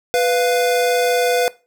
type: tone pair together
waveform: square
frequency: 494.9 / 698 Hz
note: B4 / F5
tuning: +4 / -1 cents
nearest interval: tritone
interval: 595 cents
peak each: -16 / -20 dBFS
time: 0.14-1.48 s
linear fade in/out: 0 ms
effects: noise-tail reverb RT60 0.3 s tail -20 dB re dry

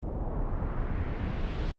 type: noise with low-pass filter sweep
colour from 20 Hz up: brown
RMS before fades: -31 dBFS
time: 0.02-1.72 s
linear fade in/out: 10 ms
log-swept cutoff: 640 to 4300 Hz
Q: 1.4
effects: Opus 24 kbps

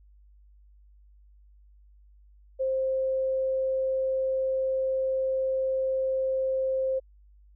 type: tone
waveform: sine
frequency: 527 Hz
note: C5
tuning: 12 cents sharp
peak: -24 dBFS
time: 2.59-7 s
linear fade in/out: 20 ms
effects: added 50 Hz sine -53 dBFS peak until 7.55 s

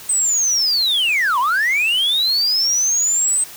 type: linear two-way sweep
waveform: sine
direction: down then up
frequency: 8300 to 932.3 to 8300 Hz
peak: -12 dBFS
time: 0.09-3.44 s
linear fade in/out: 5 ms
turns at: 1.39 s
effects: tanh soft clip ceiling -13 dBFS + white hiss -37 dBFS RMS until 3.56 s

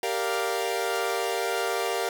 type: chord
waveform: sawtooth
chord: G minor seventh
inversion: none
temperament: equal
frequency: 392 / 466.2 / 587.3 / 698.5 Hz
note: G4 / Bb4 / D5 / F5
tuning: 0 / 0 / 0 / 0 cents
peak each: -27 / -26 / -31 / -27 dBFS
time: 0.03-2.09 s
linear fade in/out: 2 ms
effects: none

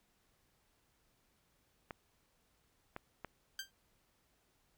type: clicks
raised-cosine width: 0.5 ms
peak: -28 dBFS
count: 3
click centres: 1.908 / 2.964 / 3.247 s
type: tone with exponential decay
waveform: 15% pulse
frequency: 1577 Hz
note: G6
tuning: 10 cents sharp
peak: -30 dBFS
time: 3.59-3.71 s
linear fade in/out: 2 ms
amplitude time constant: 24 ms
effects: pink hiss -75 dBFS RMS until 4.77 s

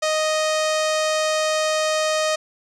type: tone with low-pass filter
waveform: sawtooth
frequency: 622.3 Hz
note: D#5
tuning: in tune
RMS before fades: -21 dBFS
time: 0.02-2.36 s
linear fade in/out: 10 ms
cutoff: 6900 Hz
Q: 1.6
effects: none

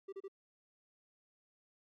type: tone bursts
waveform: triangle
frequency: 390.1 Hz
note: G4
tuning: 8 cents flat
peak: -40 dBFS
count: 3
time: 0.08-0.282 s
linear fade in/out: 10 ms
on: 46 ms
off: 32 ms
effects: MP3 64 kbps

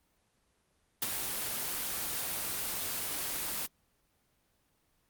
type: noise with ADSR envelope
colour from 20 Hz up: white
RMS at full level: -29 dBFS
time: 1.02-3.67 s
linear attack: 4 ms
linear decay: 30 ms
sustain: -6 dB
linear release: 16 ms
effects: pink hiss -73 dBFS RMS until 5.09 s + Opus 24 kbps

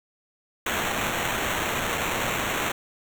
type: noise with sample-and-hold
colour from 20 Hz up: white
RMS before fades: -27 dBFS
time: 0.66-2.72 s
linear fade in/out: 5 ms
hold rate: 4900 Hz
effects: none

